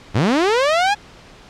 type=linear sweep; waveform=sawtooth; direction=up; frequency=85.1 to 846 Hz; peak=-10 dBFS; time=0.14-0.95 s; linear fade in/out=20 ms; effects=pink hiss -43 dBFS RMS until 1.49 s + low-pass 5000 Hz 12 dB/octave